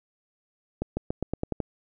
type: accelerating click train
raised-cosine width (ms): 2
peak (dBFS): -14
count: 8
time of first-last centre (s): 0.82-1.603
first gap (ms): 150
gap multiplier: 0.9
effects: none